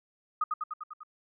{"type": "tone with echo", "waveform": "sine", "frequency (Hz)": 1244.5, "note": "D#6", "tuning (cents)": 0, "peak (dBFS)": -24, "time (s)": [0.41, 0.44], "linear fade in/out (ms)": 5, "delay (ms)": 99, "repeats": 6, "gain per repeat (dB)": -3, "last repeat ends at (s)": 1.034, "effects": []}